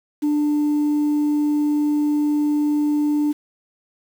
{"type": "tone", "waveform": "sine", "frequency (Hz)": 296.3, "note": "D4", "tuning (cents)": 15, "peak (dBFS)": -14, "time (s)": [0.22, 3.33], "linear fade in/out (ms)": 20, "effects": ["tanh soft clip ceiling -15 dBFS", "7-bit"]}